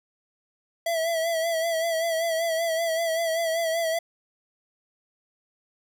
square tone with vibrato, 659.3 Hz, E5, in tune, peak -24 dBFS, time 0.86-3.99 s, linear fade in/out 5 ms, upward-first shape sine, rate 5.2 Hz, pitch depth 47 cents each way, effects none

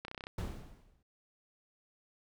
clicks, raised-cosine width 0.3 ms, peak -26 dBFS, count 8, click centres 0.05 / 0.082 / 0.114 / 0.147 / 0.178 / 0.208 / 0.239 / 0.269 s
brown noise with exponential decay, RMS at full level -34 dBFS, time 0.38-1.03 s, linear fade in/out 5 ms, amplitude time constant 140 ms
effects none

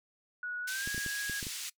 sine tone with pitch glide, 1462 to 1650.5 Hz, F#6 to G#6, -21 to -11 cents, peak -35 dBFS, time 0.43-1.4 s, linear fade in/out 2 ms, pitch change +210 cents, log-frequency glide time 0.63-0.88 s
white band-pass noise, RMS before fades -40 dBFS, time 0.67-1.7 s, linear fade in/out 10 ms, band 2400 to 8400 Hz, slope 12 dB/octave
clicks, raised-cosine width 3 ms, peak -29 dBFS, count 7, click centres 0.875 / 0.946 / 0.979 / 1.063 / 1.297 / 1.428 / 1.468 s
effects noise-tail reverb RT60 0.1 s tail -21 dB re dry

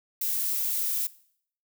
violet noise, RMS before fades -28 dBFS, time 0.21-1.07 s, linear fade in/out 5 ms, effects noise-tail reverb RT60 0.6 s tail -19 dB re dry

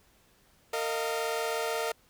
sawtooth chord, Bb suspended fourth, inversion none, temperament equal with one note detuned, 457.1 / 622.3 / 698.5 Hz, Bb4 / Eb5 / F5, -34 / 0 / 0 cents, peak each -28 / -31 / -32 dBFS, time 0.73-1.92 s, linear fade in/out 5 ms, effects pink hiss -64 dBFS RMS until 2.09 s

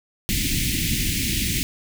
pink band-stop noise, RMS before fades -23 dBFS, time 0.29-1.63 s, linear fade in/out 0 ms, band 330 to 2000 Hz, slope 48 dB/octave, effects none

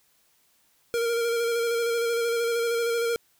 square tone with vibrato, 466.4 Hz, A#4, 1 cent sharp, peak -24 dBFS, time 0.94-3.16 s, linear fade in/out 0 ms, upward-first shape square, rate 13 Hz, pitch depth 20 cents each way, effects white hiss -65 dBFS RMS until 3.39 s

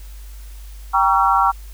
sine chord, G diminished seventh, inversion none, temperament just, 784 / 940.8 / 1128.9 / 1354.7 Hz, G5 / Bb5 / Db6 / Fb6, 0 / +16 / +31 / +47 cents, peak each -18 dBFS, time 0.93-1.52 s, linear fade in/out 20 ms, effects added 50 Hz sine -33 dBFS peak until 1.73 s + white hiss -48 dBFS RMS until 1.73 s

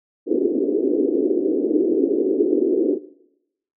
white band-pass noise, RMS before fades -19 dBFS, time 0.26-2.99 s, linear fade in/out 50 ms, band 280 to 420 Hz, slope 48 dB/octave, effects noise-tail reverb RT60 0.8 s tail -18 dB re dry

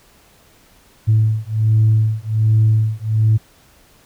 sine beating tone pair, 108.8 / 110.1 Hz, A2 / A2, -19 / +2 cents, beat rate 1.3 Hz, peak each -14 dBFS, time 1.07-3.38 s, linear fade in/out 20 ms, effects tanh soft clip ceiling -6 dBFS + pink hiss -51 dBFS RMS until 4.05 s

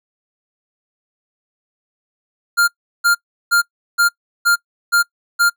square tone bursts, 1400 Hz, F6, 4 cents sharp, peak -11 dBFS, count 7, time 2.57-5.5 s, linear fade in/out 20 ms, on 110 ms, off 360 ms, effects noise-tail reverb RT60 0.1 s tail -24 dB re dry

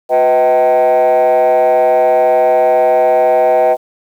sine tone with frequency modulation, 635 Hz, D#5, 35 cents sharp, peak -5 dBFS, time 0.09-3.77 s, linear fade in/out 50 ms, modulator 136 Hz, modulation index 1.2, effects tanh soft clip ceiling -6 dBFS + 7-bit

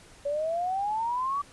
sine exponential sweep, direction up, 562 to 1162 Hz, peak -26 dBFS, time 0.25-1.42 s, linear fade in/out 10 ms, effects pink hiss -53 dBFS RMS until 1.52 s + resampled to 24000 Hz

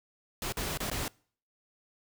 pink noise with dropouts, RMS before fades -34 dBFS, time 0.42-1.08 s, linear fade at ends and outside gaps 1 ms, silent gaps 0.523-0.57 / 0.774-0.803 / 0.9-0.914 s, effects noise-tail reverb RT60 0.5 s tail -25 dB re dry

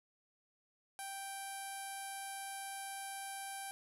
sawtooth tone with low-pass filter, 784 Hz, G5, in tune, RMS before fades -45 dBFS, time 0.99-3.71 s, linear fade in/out 0 ms, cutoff 11000 Hz, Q 7, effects none

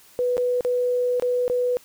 sine tone with dropouts, 493.9 Hz, B4, in tune, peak -19 dBFS, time 0.19-1.77 s, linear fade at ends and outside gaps 0 ms, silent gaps 0.369-0.379 / 0.608-0.649 / 1.198-1.223 / 1.48-1.499 s, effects white hiss -52 dBFS RMS until 1.84 s

